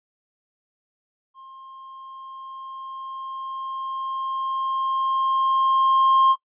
triangle tone with level ramp, 1063 Hz, C6, 27 cents sharp, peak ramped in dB -40 to -11 dBFS, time 1.34-6.36 s, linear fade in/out 50 ms, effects noise-tail reverb RT60 0.1 s tail -20 dB re dry + resampled to 8000 Hz

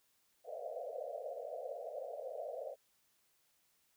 pink band-pass noise, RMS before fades -44 dBFS, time 0.44-2.76 s, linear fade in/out 50 ms, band 480 to 700 Hz, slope 96 dB/octave, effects white hiss -75 dBFS RMS until 3.96 s

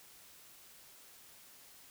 silence, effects white hiss -58 dBFS RMS until 1.9 s

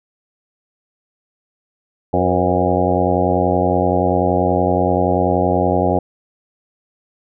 harmonic tone with a mistuned harmonic, 90.5 Hz, F#2, 38 cents flat, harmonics 1 / 2 / 3 / 4 / 5 / 6 / 7 / 8 / 9, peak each -22 / -22 / -22 / -22 / -22 / -22 / -22 / -22 / -22 dBFS, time 2.13-5.99 s, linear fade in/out 5 ms, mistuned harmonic 5, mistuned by +65 cents, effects none

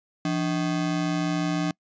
square ring-modulated tone, 233.2 Hz, A#3, 1 cent sharp, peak -21 dBFS, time 0.25-1.71 s, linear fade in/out 0 ms, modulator 63 Hz, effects noise-tail reverb RT60 0.1 s tail -26 dB re dry + resampled to 16000 Hz

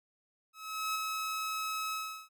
sawtooth tone with ADSR envelope, 1287 Hz, E6, 42 cents flat, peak -27 dBFS, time 0.53-2.29 s, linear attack 420 ms, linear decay 14 ms, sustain -3 dB, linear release 360 ms, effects none

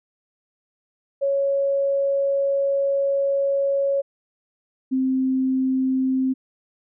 sine tone pair in turn, 554.4 / 261.6 Hz, C#5 / C4, 0 / 0 cents, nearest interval octave + minor second, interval 1300 cents, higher first, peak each -18 / -18 dBFS, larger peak neither, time 1.21-4.02 / 4.91-6.34 s, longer first, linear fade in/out 20 ms, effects none

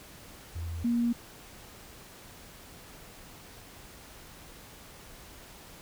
sine tone pair in turn, 83.7 / 236.7 Hz, E2 / A#3, +27 / +27 cents, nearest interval octave + tritone, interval 1800 cents, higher second, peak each -33 / -24 dBFS, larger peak second, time 0.55-0.84 / 0.84-1.13 s, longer neither, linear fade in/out 10 ms, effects pink hiss -50 dBFS RMS until 5.81 s

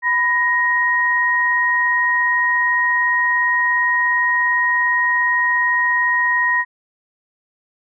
sine tone pair together, 994.3 / 1877 Hz, B5 / A#6, +11 / +11 cents, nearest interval major seventh, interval 1100 cents, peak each -20 / -15 dBFS, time 0.02-6.65 s, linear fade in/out 50 ms, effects none

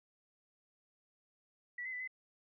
sine tone with pitch steps, 1951 / 2047 / 1987 / 2036 Hz, B6 / C7 / B6 / C7, -22 / -38 / +10 / -48 cents, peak -39 dBFS, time 1.78-2.076 s, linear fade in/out 5 ms, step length 74 ms, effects none

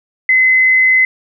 sine tone, 2041 Hz, C7, 44 cents flat, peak -7 dBFS, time 0.29-1.05 s, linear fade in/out 2 ms, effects none

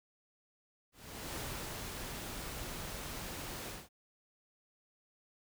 pink noise with ADSR envelope, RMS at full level -41 dBFS, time 0.92-3.89 s, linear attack 440 ms, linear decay 400 ms, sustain -2 dB, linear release 190 ms, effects none

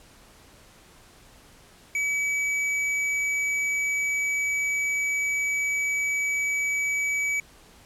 triangle tone with hard clipping, 2284 Hz, D7, 49 cents flat, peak -25 dBFS, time 1.95-7.4 s, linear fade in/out 2 ms, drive 12 dB, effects pink hiss -53 dBFS RMS until 7.85 s + low-pass 12000 Hz 12 dB/octave

